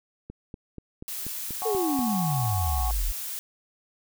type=click train; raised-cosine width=3 ms; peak=-25 dBFS; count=8; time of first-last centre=0.3-1.991 s; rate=4.14 Hz
type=noise; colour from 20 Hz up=blue; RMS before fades=-34 dBFS; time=1.08-3.39 s; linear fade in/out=0 ms
type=chord; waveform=sine; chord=F# suspended second; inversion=none; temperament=equal with one note detuned; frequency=740 / 830.6 / 1104.9 Hz; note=F#5 / G#5 / C#6; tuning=0 / 0 / -6 cents; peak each=-32 / -35 / -37 dBFS; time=1.62-2.91 s; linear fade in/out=0 ms
type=exponential sweep; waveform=sine; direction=down; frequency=466.2 to 36.71 Hz; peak=-24 dBFS; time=1.65-3.12 s; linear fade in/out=10 ms
effects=none